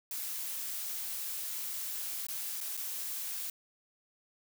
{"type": "noise with dropouts", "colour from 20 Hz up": "blue", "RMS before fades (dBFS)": -38, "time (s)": [0.11, 3.5], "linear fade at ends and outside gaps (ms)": 2, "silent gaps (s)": [[2.268, 2.285], [2.605, 2.611], [2.769, 2.774]], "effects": []}